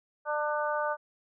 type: harmonic tone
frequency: 298.7 Hz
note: D4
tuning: 29 cents sharp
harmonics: 2 / 3 / 4 / 5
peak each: -31 / -33 / -34 / -35 dBFS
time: 0.25-0.97 s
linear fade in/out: 50 ms
effects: none